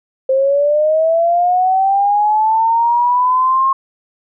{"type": "linear sweep", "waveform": "sine", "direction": "up", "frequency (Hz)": [523.3, 1078], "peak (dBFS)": -10, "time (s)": [0.29, 3.73], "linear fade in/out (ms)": 5, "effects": []}